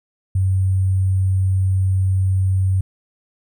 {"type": "tone with sample-and-hold", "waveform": "sine", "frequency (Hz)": 94.6, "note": "F#2", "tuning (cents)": 39, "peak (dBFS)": -14, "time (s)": [0.35, 2.81], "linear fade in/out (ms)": 5, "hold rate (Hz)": 8820, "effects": []}